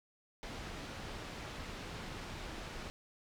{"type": "low-pass noise", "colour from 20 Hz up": "pink", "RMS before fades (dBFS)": -45, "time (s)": [0.43, 2.9], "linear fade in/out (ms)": 0, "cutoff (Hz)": 4800, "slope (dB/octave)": 12, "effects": []}